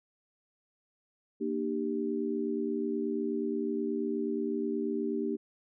sine chord, G minor, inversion first, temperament equal with one note detuned, 233.1 / 301.4 / 392 Hz, Bb3 / D4 / G4, 0 / +45 / 0 cents, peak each -34 / -34 / -33 dBFS, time 1.4-5.37 s, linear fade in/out 20 ms, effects none

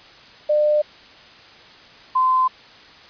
sine tone pair in turn, 600 / 1030.3 Hz, D5 / C6, +37 / -27 cents, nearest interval major sixth, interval 936 cents, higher second, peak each -14 dBFS, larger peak neither, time 0.49-0.82 / 2.15-2.48 s, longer neither, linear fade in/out 10 ms, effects white hiss -45 dBFS RMS until 3.09 s + resampled to 11025 Hz

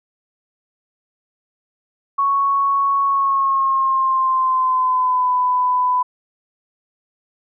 sine tone with pitch glide, 1108.7 to 999.2 Hz, C#6 to B5, 0 to +20 cents, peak -14 dBFS, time 2.18-6.03 s, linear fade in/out 10 ms, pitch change -180 cents, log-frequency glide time 3.05-5.32 s, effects none

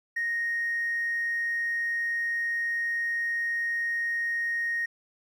triangle tone, 1864.7 Hz, A#6, in tune, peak -23 dBFS, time 0.16-4.86 s, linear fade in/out 10 ms, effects tanh soft clip ceiling -23 dBFS

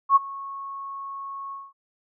sine tone with ADSR envelope, 1100 Hz, C#6, 14 cents flat, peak -10 dBFS, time 0.09-1.73 s, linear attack 68 ms, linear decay 22 ms, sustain -22 dB, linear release 210 ms, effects none

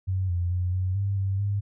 sine tone with pitch steps, 94 / 87.7 / 90.1 / 92.7 / 99.1 / 97 / 101 Hz, F#2 / F2 / F#2 / F#2 / G2 / G2 / G#2, +28 / +8 / -45 / +4 / +19 / -18 / -48 cents, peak -23 dBFS, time 0.07-1.61 s, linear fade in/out 20 ms, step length 220 ms, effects none

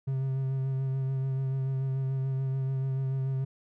triangle tone with vibrato, 133.4 Hz, C3, 34 cents sharp, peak -25 dBFS, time 0.07-3.45 s, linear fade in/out 10 ms, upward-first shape sine, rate 6.9 Hz, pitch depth 20 cents each way, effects none

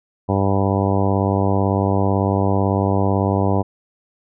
harmonic tone, 98 Hz, G2, in tune, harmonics 1 / 2 / 3 / 4 / 5 / 6 / 7 / 8 / 9 / 10, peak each -19 / -22 / -24 / -25 / -26 / -27 / -27 / -28 / -29 / -29 dBFS, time 0.28-3.63 s, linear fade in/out 20 ms, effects none

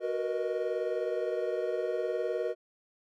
triangle chord, B major seventh, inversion second, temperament equal with one note detuned, 370 / 466.2 / 485.7 / 622.3 Hz, F#4 / A#4 / B4 / D#5, 0 / 0 / -29 / 0 cents, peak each -33 dBFS, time 0-2.55 s, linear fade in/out 50 ms, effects none

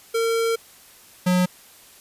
square tone pair in turn, 456.6 / 181.2 Hz, A#4 / F#3, -36 / -36 cents, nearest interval octave + major third, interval 1600 cents, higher first, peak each -20 / -17 dBFS, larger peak second, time 0.14-0.56 / 1.26-1.46 s, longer first, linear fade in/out 10 ms, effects white hiss -49 dBFS RMS until 2 s + resampled to 32000 Hz

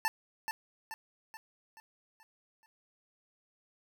25% pulse tone with echo, 888 Hz, A5, 16 cents sharp, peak -24 dBFS, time 0.05-0.08 s, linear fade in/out 0 ms, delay 430 ms, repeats 6, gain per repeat -6 dB, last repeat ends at 2.66 s, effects none

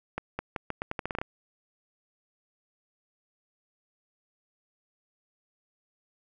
accelerating click train, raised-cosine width 0.5 ms, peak -16 dBFS, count 12, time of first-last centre 0.18-1.215 s, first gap 210 ms, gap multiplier 0.82, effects none

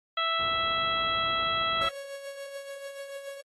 harmonic tone, 659.3 Hz, E5, in tune, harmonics 1 / 2 / 3 / 4 / 5 / 6, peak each -36 / -28 / -35 / -37 / -31 / -39 dBFS, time 0.17-1.89 s, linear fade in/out 5 ms
pink low-pass noise, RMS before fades -43 dBFS, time 0.38-1.89 s, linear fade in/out 20 ms, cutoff 1300 Hz, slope 96 dB/octave
45% pulse tone with tremolo, 555 Hz, C#5, 2 cents sharp, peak -36 dBFS, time 1.81-3.41 s, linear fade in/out 10 ms, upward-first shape sine, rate 6.9 Hz, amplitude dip 50%
effects high-pass 60 Hz 12 dB/octave + AAC 32 kbps

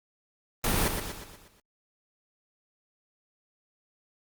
pink noise with echo, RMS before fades -26 dBFS, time 0.64-0.88 s, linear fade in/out 2 ms, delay 120 ms, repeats 6, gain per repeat -6 dB, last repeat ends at 1.6 s, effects Opus 32 kbps

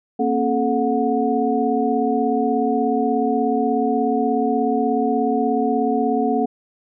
sine tone cluster, 232.9 / 269.5 / 433.7 / 728 Hz, A#3 / C#4 / A4 / F#5, -1 / -49 / -25 / -28 cents, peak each -22 dBFS, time 0.19-6.46 s, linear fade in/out 10 ms, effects none

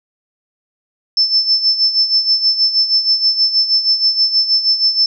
sine tone with tremolo, 5290 Hz, E8, 5 cents sharp, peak -8 dBFS, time 1.17-5.06 s, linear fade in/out 2 ms, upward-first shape sine, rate 6.3 Hz, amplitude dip 70%, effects none

